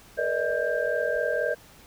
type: tone cluster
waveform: sine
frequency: 441.9 / 481.3 / 586 / 630 / 1586 Hz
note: A4 / B4 / D5 / D#5 / G6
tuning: +7 / -45 / -4 / +21 / +20 cents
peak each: -36 / -29 / -29 / -29 / -30 dBFS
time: 0.17-1.55 s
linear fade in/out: 20 ms
effects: pink hiss -52 dBFS RMS until 1.86 s